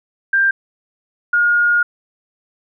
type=tone pair in turn; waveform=sine; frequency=1586 / 1428.1 Hz; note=G6 / F6; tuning=+20 / +38 cents; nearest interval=major second; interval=182 cents; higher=first; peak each=-11 dBFS; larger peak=neither; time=0.33-0.51 / 1.33-1.83 s; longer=second; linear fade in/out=5 ms; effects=none